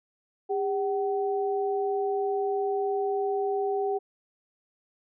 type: tone pair together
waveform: sine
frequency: 402.1 / 759 Hz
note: G4 / F#5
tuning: +44 / +44 cents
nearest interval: major seventh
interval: 1100 cents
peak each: -26 / -30 dBFS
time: 0.49-3.99 s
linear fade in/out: 20 ms
effects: none